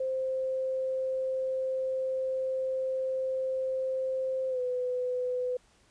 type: tone with pitch glide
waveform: sine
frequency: 523.3 to 500.5 Hz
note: C5 to B4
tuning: 0 to +23 cents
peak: -28 dBFS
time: 0-5.57 s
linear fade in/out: 5 ms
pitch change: -77 cents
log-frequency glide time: 4.49-4.6 s
effects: pink hiss -64 dBFS RMS until 5.9 s + resampled to 22050 Hz